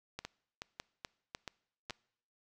two click trains, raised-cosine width 0.2 ms, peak -23 / -23 dBFS, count 5 / 4, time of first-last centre 0.19-1.907 / 0.25-1.898 s, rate 2.33 / 1.82 Hz, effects noise-tail reverb RT60 0.7 s tail -24 dB re dry

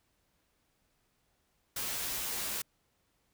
white noise with comb filter, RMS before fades -36 dBFS, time 1.76-2.62 s, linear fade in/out 5 ms, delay 12 ms, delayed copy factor -0.7, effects pink hiss -75 dBFS RMS until 3.33 s

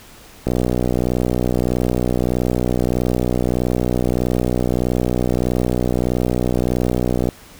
click train, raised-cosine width 2 ms, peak -5 dBFS, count 421, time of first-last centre 0.47-7.288 s, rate 61.6 Hz, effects pink hiss -43 dBFS RMS until 7.59 s

